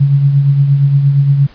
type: tone with tremolo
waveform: sine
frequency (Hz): 140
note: C#3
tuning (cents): +18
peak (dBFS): -4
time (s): 0-1.47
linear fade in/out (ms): 10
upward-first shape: triangle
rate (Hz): 8.6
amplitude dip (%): 55
effects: pink hiss -42 dBFS RMS until 1.54 s + resampled to 11025 Hz